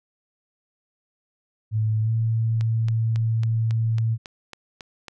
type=tone with pitch glide; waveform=sine; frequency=109.1 to 112.88 Hz; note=A2 to A2; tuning=-14 to +45 cents; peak=-19 dBFS; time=1.71-4.18 s; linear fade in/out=50 ms; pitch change=+59 cents; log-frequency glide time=2.02-2.11 s
type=click train; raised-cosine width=0.2 ms; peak=-20 dBFS; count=10; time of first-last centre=2.61-5.083 s; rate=3.64 Hz
effects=none